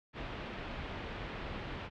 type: low-pass noise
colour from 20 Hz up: pink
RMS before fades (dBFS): -42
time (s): 0.13-1.9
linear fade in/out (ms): 50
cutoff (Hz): 3300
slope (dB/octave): 24
effects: none